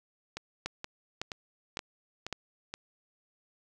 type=two click trains; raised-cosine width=0.2 ms; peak=-16 / -20 dBFS; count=4 / 6; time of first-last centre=0.66-2.327 / 0.37-2.74 s; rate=1.8 / 2.11 Hz; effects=none